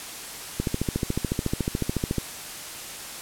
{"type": "click train", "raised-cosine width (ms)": 3, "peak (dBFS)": -11, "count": 23, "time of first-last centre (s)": [0.6, 2.183], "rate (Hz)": 13.9, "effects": ["white hiss -37 dBFS RMS until 3.21 s", "low-pass 12000 Hz 12 dB/octave"]}